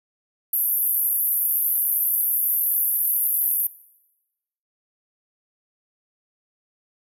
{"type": "band-pass noise", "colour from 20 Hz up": "white", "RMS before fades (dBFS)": -22, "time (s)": [0.53, 3.67], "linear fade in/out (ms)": 5, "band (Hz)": [11000, 14000], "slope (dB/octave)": 96, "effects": ["noise-tail reverb RT60 1.0 s tail -20 dB re dry"]}